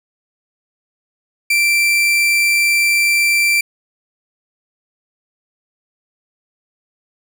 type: tone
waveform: 40% pulse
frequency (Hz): 2349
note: D7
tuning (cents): 0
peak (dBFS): -11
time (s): 1.5-3.61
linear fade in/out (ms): 5
effects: none